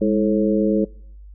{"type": "harmonic tone with a mistuned harmonic", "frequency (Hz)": 108.4, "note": "A2", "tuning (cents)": -25, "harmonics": [2, 3, 4, 5], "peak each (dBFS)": [-19, -21, -22, -23], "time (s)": [0.01, 0.85], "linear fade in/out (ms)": 10, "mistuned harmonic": 2, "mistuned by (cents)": -91, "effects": ["noise-tail reverb RT60 0.7 s tail -25 dB re dry", "added 50 Hz sine -38 dBFS peak until 1.34 s"]}